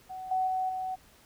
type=tone with level steps; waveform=sine; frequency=749 Hz; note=F#5; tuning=21 cents sharp; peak=-37 / -25 / -27 / -31 dBFS; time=0.09-0.96 s; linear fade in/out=20 ms; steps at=0.31 / 0.47 / 0.69 s; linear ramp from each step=5 ms; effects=pink hiss -59 dBFS RMS until 1.25 s